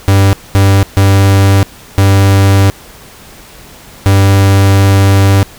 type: tone bursts at uneven times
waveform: 45% pulse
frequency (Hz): 98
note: G2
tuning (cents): 0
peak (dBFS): -4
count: 5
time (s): 0.08-0.33 / 0.55-0.83 / 0.97-1.63 / 1.98-2.7 / 4.06-5.43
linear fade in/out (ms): 0
effects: pink hiss -35 dBFS RMS until 5.58 s